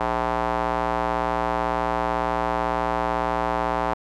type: tone with band-pass filter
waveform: square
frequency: 59 Hz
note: A#1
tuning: 22 cents sharp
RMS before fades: -24 dBFS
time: 0-3.94 s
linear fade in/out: 5 ms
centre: 890 Hz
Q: 2.1
effects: none